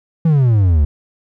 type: exponential sweep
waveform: triangle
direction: down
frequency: 168.8 to 69.8 Hz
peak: -7 dBFS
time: 0.25-0.85 s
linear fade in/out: 5 ms
effects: none